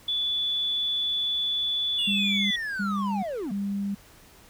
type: tone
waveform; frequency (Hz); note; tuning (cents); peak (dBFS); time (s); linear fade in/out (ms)
sine; 3454; A7; -33; -24; 0.08-2.56; 5
type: linear sweep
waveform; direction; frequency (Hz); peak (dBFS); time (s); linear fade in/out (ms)
triangle; down; 2929 to 200.1; -27; 1.98-3.52; 10
type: tone bursts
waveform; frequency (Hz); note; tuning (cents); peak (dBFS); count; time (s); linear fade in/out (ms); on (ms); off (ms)
sine; 200; G3; +35; -26; 3; 2.07-3.95; 10; 440; 280
effects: pink hiss -53 dBFS RMS until 4.49 s